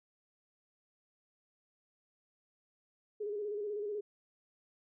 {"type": "tone with vibrato", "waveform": "sine", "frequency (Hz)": 415.3, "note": "G#4", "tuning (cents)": 0, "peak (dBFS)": -35, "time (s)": [3.2, 4.01], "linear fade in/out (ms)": 10, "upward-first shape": "square", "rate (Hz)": 16, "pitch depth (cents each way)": 42, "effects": []}